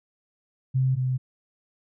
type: tone pair in turn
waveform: sine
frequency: 130.81 / 128.64 Hz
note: C3 / C3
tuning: 0 / -29 cents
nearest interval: unison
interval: 29 cents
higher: first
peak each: -19 / -22 dBFS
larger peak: first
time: 0.74-0.96 / 0.96-1.18 s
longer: neither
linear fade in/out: 20 ms
effects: none